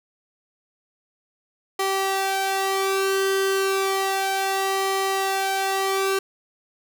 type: tone with flanger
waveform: sawtooth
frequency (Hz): 387.4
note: G4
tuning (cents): -20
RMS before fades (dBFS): -23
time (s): 1.79-6.19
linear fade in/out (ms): 5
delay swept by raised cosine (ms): 0.97 to 1.95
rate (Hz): 0.32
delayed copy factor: +0.65
effects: none